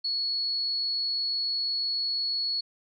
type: tone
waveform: sine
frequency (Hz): 4374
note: C#8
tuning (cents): -24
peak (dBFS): -26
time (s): 0.04-2.61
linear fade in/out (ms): 10
effects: none